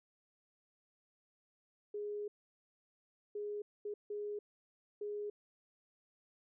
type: tone bursts at uneven times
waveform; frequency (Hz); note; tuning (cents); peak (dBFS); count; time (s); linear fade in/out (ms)
sine; 414.7; G#4; -3; -38; 5; 1.94-2.28 / 3.35-3.62 / 3.85-3.94 / 4.1-4.39 / 5.01-5.3; 5
effects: none